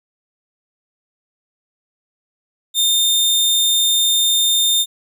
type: tone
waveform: sawtooth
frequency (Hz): 3628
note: A#7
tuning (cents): -48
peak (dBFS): -10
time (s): 2.74-4.86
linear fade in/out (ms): 50
effects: none